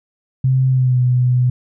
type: tone with pitch glide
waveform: sine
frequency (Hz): 130.81 to 124.97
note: C3 to B2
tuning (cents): 0 to +21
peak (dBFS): -11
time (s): 0.44-1.5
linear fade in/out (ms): 5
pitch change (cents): -79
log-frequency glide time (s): 0.69-1
effects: none